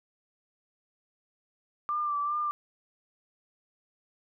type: tone with vibrato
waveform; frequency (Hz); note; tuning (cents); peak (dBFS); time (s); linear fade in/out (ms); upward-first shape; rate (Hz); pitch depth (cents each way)
sine; 1181; D6; +9; -27; 1.89-2.51; 0; sine; 2.5; 35
effects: none